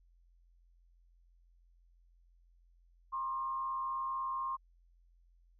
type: tone with frequency modulation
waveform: sine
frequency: 1067 Hz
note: C6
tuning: 34 cents sharp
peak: -34 dBFS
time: 3.12-4.57 s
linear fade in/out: 20 ms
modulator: 104 Hz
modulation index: 0.5
effects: added 43 Hz sine -63 dBFS peak until 5.59 s